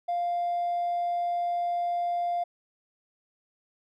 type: tone with hard clipping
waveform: sine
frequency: 698.5 Hz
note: F5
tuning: in tune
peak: -26 dBFS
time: 0.08-2.44 s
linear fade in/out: 10 ms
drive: 1 dB
effects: none